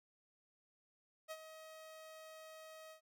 sawtooth tone with ADSR envelope, 633 Hz, D#5, 30 cents sharp, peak -39 dBFS, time 1.28-3.01 s, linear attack 32 ms, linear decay 50 ms, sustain -10 dB, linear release 100 ms, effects none

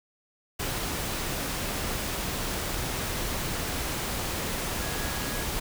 sine tone in noise, 1661.2 Hz, G#6, in tune, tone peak -41 dBFS, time 4.81-5.44 s, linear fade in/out 10 ms, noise pink, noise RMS -31 dBFS, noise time 0.59-5.6 s, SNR -13 dB, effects none

